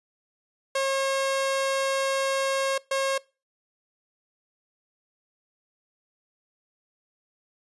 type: tone bursts at uneven times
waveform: sawtooth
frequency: 541 Hz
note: C#5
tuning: 42 cents flat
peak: -19 dBFS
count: 2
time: 0.75-2.78 / 2.91-3.18 s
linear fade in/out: 5 ms
effects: noise-tail reverb RT60 0.3 s tail -23 dB re dry + resampled to 24000 Hz